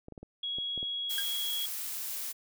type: clicks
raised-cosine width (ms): 2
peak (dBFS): -31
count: 7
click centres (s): 0.084 / 0.123 / 0.178 / 0.23 / 0.585 / 0.777 / 0.829
type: tone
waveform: sine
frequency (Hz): 3322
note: G#7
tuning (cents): 0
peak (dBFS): -32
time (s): 0.43-1.66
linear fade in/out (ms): 5
type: noise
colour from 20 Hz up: blue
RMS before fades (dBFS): -37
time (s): 1.09-2.33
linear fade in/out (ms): 20
type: tone with exponential decay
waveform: 25% pulse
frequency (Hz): 1613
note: G6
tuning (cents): +49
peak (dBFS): -26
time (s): 1.18-1.27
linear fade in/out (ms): 2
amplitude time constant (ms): 19
effects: none